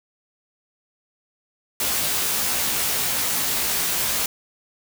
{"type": "noise with comb filter", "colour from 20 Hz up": "white", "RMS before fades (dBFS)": -23, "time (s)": [1.8, 4.26], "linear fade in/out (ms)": 2, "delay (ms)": 17, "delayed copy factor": 0.9, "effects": []}